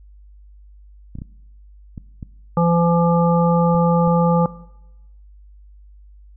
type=clicks; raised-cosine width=5 ms; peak=-19 dBFS; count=7; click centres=1.154 / 1.187 / 1.219 / 1.978 / 2.228 / 3.749 / 4.076 s
type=harmonic tone; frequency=170.3 Hz; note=F3; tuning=43 cents flat; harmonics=1 / 3 / 5 / 7; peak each=-15 / -20 / -22 / -23 dBFS; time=2.57-4.46 s; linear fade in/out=2 ms
effects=noise-tail reverb RT60 0.9 s tail -19 dB re dry + added 50 Hz sine -42 dBFS peak until 6.36 s